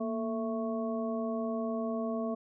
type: harmonic tone with a mistuned harmonic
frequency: 221.2 Hz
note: A3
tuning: 9 cents sharp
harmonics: 1 / 2 / 3 / 5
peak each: -33 / -38 / -36 / -43 dBFS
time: 0-2.35 s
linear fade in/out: 10 ms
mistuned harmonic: 1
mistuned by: +84 cents
effects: none